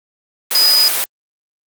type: tone in noise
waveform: sine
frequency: 4966 Hz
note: D#8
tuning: 4 cents flat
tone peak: -9 dBFS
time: 0.55-0.88 s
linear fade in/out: 0 ms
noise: white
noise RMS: -17 dBFS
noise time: 0.51-1.04 s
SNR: +5 dB
effects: high-pass 400 Hz 12 dB/octave + Opus 32 kbps